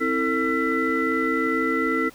sine tone cluster, 262.7 / 325.3 / 449.4 / 1352 / 1995 Hz, C4 / E4 / A4 / E6 / B6, +7 / -23 / +37 / +43 / +17 cents, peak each -26 dBFS, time 0-2.1 s, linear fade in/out 20 ms, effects tanh soft clip ceiling -11 dBFS + pink hiss -49 dBFS RMS until 2.14 s

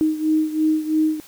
sine beating tone pair, 311.1 / 314.1 Hz, D#4 / D#4, 0 / +16 cents, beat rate 3 Hz, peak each -18 / -22 dBFS, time 0.01-1.2 s, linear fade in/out 0 ms, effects white hiss -46 dBFS RMS until 1.27 s

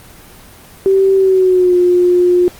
sine tone with pitch glide, 386.5 to 356.5 Hz, G4 to F4, -24 to +36 cents, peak -7 dBFS, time 0.86-2.48 s, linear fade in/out 0 ms, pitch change -140 cents, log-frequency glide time 1.16-1.77 s, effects pink hiss -39 dBFS RMS until 2.59 s + Opus 24 kbps

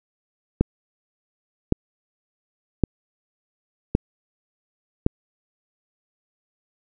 click train, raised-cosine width 3 ms, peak -3 dBFS, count 5, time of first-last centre 0.61-5.064 s, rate 0.898 Hz, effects none

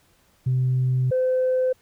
sine tone pair in turn, 128.2 / 512.8 Hz, C3 / C5, -35 / -35 cents, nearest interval 2 octaves, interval 2400 cents, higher second, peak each -17 dBFS, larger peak neither, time 0.46-1.11 / 1.11-1.73 s, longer first, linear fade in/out 10 ms, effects tanh soft clip ceiling -15 dBFS + pink hiss -61 dBFS RMS until 1.81 s

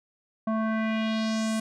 square tone with low-pass filter sweep, 220.5 Hz, A3, 4 cents sharp, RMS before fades -27 dBFS, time 0.47-1.6 s, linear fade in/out 5 ms, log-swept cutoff 960 to 9800 Hz, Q 2.1, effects none

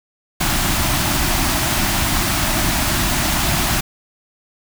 pink band-stop noise, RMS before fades -18 dBFS, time 0.4-3.81 s, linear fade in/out 10 ms, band 370 to 590 Hz, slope 96 dB/octave, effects none

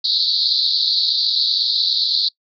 white band-pass noise, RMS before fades -18 dBFS, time 0.04-2.29 s, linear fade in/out 10 ms, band 3800 to 4600 Hz, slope 96 dB/octave, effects noise-tail reverb RT60 0.1 s tail -25 dB re dry

